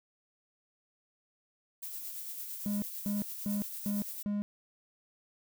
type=noise with tremolo; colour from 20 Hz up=violet; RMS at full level=-40 dBFS; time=1.82-4.23 s; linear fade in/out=10 ms; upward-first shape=sine; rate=8.9 Hz; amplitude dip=35%
type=tone bursts; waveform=triangle; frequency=205.5 Hz; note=G#3; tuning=18 cents flat; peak=-28 dBFS; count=5; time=2.66-4.42 s; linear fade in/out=0 ms; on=160 ms; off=240 ms
effects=none